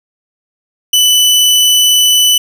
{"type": "tone", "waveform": "sawtooth", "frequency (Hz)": 2986, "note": "F#7", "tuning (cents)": 15, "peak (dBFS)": -3, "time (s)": [0.93, 2.38], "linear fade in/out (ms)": 5, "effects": []}